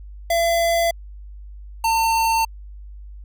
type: tone pair in turn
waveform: square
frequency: 676 / 902.4 Hz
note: E5 / A5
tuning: +43 / +44 cents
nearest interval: perfect fourth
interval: 501 cents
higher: second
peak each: -17 dBFS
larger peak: neither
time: 0.3-0.91 / 1.84-2.45 s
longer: neither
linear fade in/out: 5 ms
effects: added 50 Hz sine -35 dBFS peak until 3.24 s